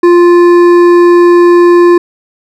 triangle tone with hard clipping, 348.8 Hz, F4, 2 cents flat, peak -3 dBFS, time 0.03-1.98 s, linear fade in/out 5 ms, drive 13 dB, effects none

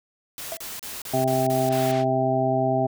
white noise bursts, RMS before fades -35 dBFS, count 7, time 0.38-1.914 s, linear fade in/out 0 ms, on 190 ms, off 34 ms
triangle tone with exponential decay, 660 Hz, E5, 2 cents sharp, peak -24 dBFS, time 0.52-0.62 s, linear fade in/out 1 ms, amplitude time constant 21 ms
harmonic tone, 130.81 Hz, C3, in tune, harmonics 1 / 2 / 3 / 5 / 6, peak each -27 / -27 / -28 / -23 / -26 dBFS, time 1.13-2.87 s, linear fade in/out 10 ms
pink band-pass noise, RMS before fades -38 dBFS, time 1.68-2.05 s, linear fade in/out 50 ms, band 1300 to 4200 Hz, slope 12 dB/octave
effects none

